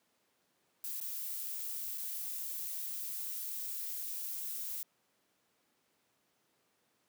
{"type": "noise with dropouts", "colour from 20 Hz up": "violet", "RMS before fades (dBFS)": -40, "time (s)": [0.84, 4.83], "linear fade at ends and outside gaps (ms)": 1, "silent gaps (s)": [[1.002, 1.012], [1.976, 1.98]], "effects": ["pink hiss -75 dBFS RMS until 7.08 s", "high-pass 200 Hz 12 dB/octave"]}